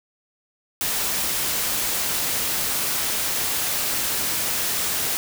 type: noise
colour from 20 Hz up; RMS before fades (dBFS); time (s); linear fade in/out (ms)
white; -24; 0.81-5.17; 0
effects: none